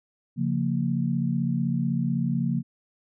sine chord, Bb minor, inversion first, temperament equal with one note detuned, 138.59 / 174.61 / 230.3 Hz, Db3 / F3 / Bb3, 0 / 0 / -21 cents, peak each -27 dBFS, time 0.36-2.63 s, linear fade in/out 50 ms, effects none

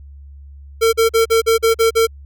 square tone bursts, 453.1 Hz, A#4, 49 cents flat, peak -11 dBFS, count 8, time 0.81-2.071 s, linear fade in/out 20 ms, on 120 ms, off 43 ms, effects added 70 Hz sine -35 dBFS peak until 2.25 s

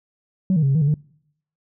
sine tone with pitch steps, 187.6 / 157.8 / 137.2 / 136.2 / 159.8 / 142.1 / 150.9 Hz, F#3 / D#3 / C#3 / C#3 / D#3 / C#3 / D3, +24 / +25 / -17 / -30 / +47 / +43 / +47 cents, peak -13 dBFS, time 0.5-0.941 s, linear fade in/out 2 ms, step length 63 ms, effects noise-tail reverb RT60 0.7 s tail -25 dB re dry + tanh soft clip ceiling -12 dBFS

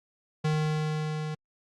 square tone with level ramp, 154.1 Hz, D#3, 16 cents flat, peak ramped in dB -24 to -32 dBFS, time 0.44-1.35 s, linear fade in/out 10 ms, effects low-pass 6000 Hz 12 dB/octave + Opus 48 kbps

